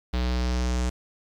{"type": "tone with low-pass filter sweep", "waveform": "square", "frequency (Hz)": 61.74, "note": "B1", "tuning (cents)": 0, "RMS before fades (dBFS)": -25, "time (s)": [0.13, 0.9], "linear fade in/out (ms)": 10, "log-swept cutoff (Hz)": [4000, 7400], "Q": 2.3, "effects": ["8-bit"]}